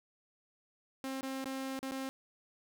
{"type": "tone with dropouts", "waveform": "sawtooth", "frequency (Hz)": 266.3, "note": "C4", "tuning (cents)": 31, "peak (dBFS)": -33, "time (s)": [1.04, 2.09], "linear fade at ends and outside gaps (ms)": 0, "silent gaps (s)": [[1.21, 1.23], [1.443, 1.457], [1.791, 1.829], [1.912, 1.919]], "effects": []}